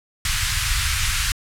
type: band-stop noise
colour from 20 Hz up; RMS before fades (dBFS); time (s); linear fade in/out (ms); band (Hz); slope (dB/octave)
pink; -21; 0.25-1.32; 2; 100 to 1400; 24
effects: low-pass 11000 Hz 12 dB/octave